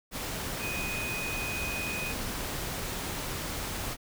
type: tone in noise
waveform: sine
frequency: 2495 Hz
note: D#7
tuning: 4 cents sharp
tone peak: -34 dBFS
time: 0.59-2.15 s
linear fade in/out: 50 ms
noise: pink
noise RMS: -35 dBFS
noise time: 0.11-3.97 s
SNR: -2 dB
effects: none